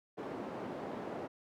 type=band-pass noise; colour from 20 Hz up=white; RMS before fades=-42 dBFS; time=0.17-1.28 s; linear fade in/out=20 ms; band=200 to 570 Hz; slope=12 dB/octave; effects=none